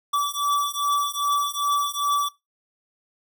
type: beating tone pair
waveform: square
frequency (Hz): 1153 / 1155.5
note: D6 / D6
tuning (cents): -32 / -28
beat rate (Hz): 2.5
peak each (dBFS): -25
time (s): 0.13-2.29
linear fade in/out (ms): 10
effects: noise-tail reverb RT60 0.2 s tail -20 dB re dry